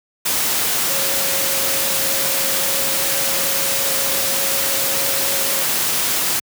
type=tone in noise; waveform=sine; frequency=546 Hz; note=C#5; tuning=26 cents flat; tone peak=-29 dBFS; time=0.89-5.63 s; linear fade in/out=10 ms; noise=white; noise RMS=-19 dBFS; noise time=0.25-6.4 s; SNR=-13 dB; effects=high-pass 100 Hz 12 dB/octave